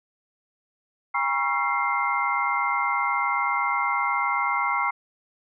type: tone cluster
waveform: sine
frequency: 811 / 959 / 1098 / 1357 / 2101 Hz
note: G#5 / A#5 / C#6 / E6 / C7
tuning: -41 / +49 / -17 / +50 / +7 cents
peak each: -30 / -28 / -27 / -29 / -27 dBFS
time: 1.14-4.91 s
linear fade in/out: 10 ms
effects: none